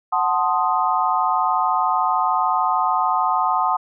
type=chord; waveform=sine; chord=F# diminished seventh; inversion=none; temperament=equal; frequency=740 / 880 / 1046.5 / 1244.5 Hz; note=F#5 / A5 / C6 / Eb6; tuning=0 / 0 / 0 / 0 cents; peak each=-22 dBFS; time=0.12-3.77 s; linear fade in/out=10 ms; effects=none